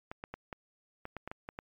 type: clicks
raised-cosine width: 0.5 ms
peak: -25 dBFS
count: 10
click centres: 0.115 / 0.239 / 0.34 / 0.528 / 1.054 / 1.167 / 1.276 / 1.315 / 1.489 / 1.589 s
effects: MP3 96 kbps